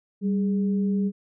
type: tone pair together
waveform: sine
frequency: 196 / 415.3 Hz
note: G3 / G#4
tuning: 0 / 0 cents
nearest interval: octave + minor second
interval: 1300 cents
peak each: -21 / -33 dBFS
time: 0.21-1.12 s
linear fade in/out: 50 ms
effects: none